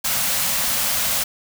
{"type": "band-stop noise", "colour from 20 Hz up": "white", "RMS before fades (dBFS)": -21, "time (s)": [0.04, 1.24], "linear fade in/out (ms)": 10, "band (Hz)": [270, 490], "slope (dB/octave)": 96, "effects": []}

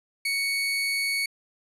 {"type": "tone", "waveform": "30% pulse", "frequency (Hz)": 2225, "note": "C#7", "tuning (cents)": 6, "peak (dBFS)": -22, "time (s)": [0.25, 1.26], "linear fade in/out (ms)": 5, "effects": ["resampled to 32000 Hz"]}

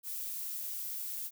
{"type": "noise", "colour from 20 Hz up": "violet", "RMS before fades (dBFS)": -39, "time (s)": [0.03, 1.31], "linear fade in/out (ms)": 50, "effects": []}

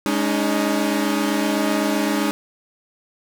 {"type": "chord", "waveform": "sawtooth", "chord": "Ab suspended fourth", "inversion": "none", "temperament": "equal with one note detuned", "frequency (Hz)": [207.7, 283.3, 311.1], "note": ["Ab3", "Db4", "Eb4"], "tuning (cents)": [0, 38, 0], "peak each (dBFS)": -19, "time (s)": [0.06, 2.31], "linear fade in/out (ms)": 0, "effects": []}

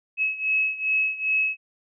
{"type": "beating tone pair", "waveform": "sine", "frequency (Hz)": [2573, 2575.5], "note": ["E7", "E7"], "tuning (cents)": [-43, -41], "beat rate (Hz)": 2.5, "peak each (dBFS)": [-23, -26], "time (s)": [0.17, 1.57], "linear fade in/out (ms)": 50, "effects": []}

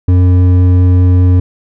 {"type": "tone with hard clipping", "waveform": "sine", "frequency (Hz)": 90.5, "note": "F#2", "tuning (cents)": -38, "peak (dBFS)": -6, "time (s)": [0.08, 1.4], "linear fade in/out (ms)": 5, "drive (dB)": 8, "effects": []}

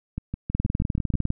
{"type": "two click trains", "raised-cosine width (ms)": 5, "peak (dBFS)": [-16, -11], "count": [7, 16], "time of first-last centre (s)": [[0.18, 1.14], [0.55, 1.304]], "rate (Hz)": [6.25, 19.9], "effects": []}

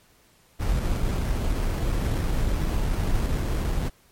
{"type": "noise with sample-and-hold", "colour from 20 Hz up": "brown", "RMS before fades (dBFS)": -24, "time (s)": [0.59, 3.9], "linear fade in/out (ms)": 20, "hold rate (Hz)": 3675, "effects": ["pink hiss -59 dBFS RMS until 4.11 s", "MP3 64 kbps"]}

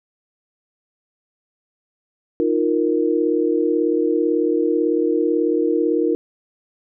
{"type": "chord", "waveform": "sine", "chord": "Eb suspended second", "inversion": "none", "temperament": "equal", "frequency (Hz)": [311.1, 349.2, 466.2], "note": ["Eb4", "F4", "Bb4"], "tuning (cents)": [0, 0, 0], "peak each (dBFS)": -20, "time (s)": [2.4, 6.15], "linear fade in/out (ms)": 0, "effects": []}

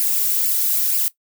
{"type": "noise with flanger", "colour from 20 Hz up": "violet", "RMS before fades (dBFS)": -19, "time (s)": [0, 1.08], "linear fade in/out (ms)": 0, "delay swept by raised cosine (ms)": [0.4, 2.5], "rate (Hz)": 2.1, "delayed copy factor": 0.65, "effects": ["noise-tail reverb RT60 0.1 s tail -17 dB re dry"]}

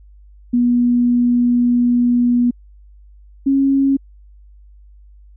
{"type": "tone pair in turn", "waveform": "sine", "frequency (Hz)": [242.6, 273.2], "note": ["B3", "C#4"], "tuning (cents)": [-31, -25], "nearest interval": "major second", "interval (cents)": 206, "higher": "second", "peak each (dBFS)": -11, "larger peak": "neither", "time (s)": [[0.53, 2.51], [3.46, 3.97]], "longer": "first", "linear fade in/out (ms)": 10, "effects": ["added 50 Hz sine -41 dBFS peak until 5.36 s"]}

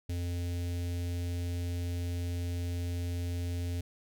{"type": "tone with notch filter", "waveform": "square", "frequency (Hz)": 87.31, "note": "F2", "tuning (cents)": 0, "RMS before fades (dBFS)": -34, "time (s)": [0.09, 3.81], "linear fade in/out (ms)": 5, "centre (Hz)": 1100, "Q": 0.51, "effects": []}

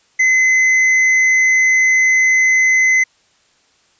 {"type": "tone with hard clipping", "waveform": "triangle", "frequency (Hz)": 2043, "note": "C7", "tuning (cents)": -42, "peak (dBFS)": -11, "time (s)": [0.19, 3.04], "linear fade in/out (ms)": 10, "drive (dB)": 9, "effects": ["white hiss -56 dBFS RMS until 3.99 s", "resampled to 16000 Hz"]}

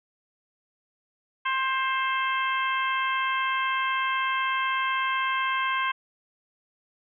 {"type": "harmonic tone", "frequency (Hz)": 528, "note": "C5", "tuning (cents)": 16, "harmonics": [2, 3, 4, 5, 6], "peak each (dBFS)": [-26, -30, -32, -34, -36], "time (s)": [1.45, 5.92], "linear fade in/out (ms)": 10, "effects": []}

